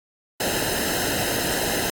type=noise with comb filter; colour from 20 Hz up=pink; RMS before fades=-24 dBFS; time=0.4-1.9 s; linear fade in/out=2 ms; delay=0.87 ms; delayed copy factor=-0.8; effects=AAC 64 kbps